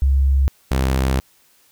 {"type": "tone pair in turn", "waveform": ["sine", "sawtooth"], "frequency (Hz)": [68, 65.8], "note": ["C#2", "C2"], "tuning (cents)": [-33, 10], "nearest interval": "minor second", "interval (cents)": 57, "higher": "first", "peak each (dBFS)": [-12, -12], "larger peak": "neither", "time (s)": [[0.02, 0.48], [0.71, 1.2]], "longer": "second", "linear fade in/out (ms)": 0, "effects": ["white hiss -56 dBFS RMS until 1.71 s"]}